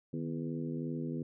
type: harmonic tone with a mistuned harmonic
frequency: 82.7 Hz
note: E2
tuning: 6 cents sharp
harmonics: 2 / 3 / 4 / 5 / 6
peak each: -38 / -38 / -42 / -46 / -49 dBFS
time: 0.13-1.23 s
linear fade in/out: 5 ms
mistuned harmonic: 2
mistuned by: -110 cents
effects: none